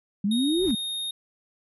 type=exponential two-way sweep; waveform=sine; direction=up then down; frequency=193 to 392 to 193 Hz; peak=-21 dBFS; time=0.24-0.75 s; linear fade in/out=5 ms; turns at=0.65 s
type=tone with pitch glide; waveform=square; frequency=3729 to 3703 Hz; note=A#7 to A#7; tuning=0 to -12 cents; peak=-29 dBFS; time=0.31-1.11 s; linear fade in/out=5 ms; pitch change=-12 cents; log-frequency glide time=0.46-0.69 s
type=noise with exponential growth; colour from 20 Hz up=brown; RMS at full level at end=-31 dBFS; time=0.45-0.71 s; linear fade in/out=0 ms; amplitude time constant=55 ms
effects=none